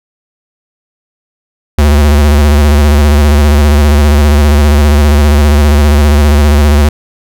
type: tone with vibrato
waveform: square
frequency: 73.3 Hz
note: D2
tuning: 3 cents flat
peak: -4 dBFS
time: 1.78-6.89 s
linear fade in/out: 5 ms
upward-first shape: square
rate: 15 Hz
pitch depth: 53 cents each way
effects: none